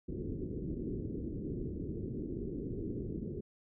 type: low-pass noise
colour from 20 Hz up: white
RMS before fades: -39 dBFS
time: 0.08-3.41 s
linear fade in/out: 10 ms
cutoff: 400 Hz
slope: 48 dB/octave
effects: none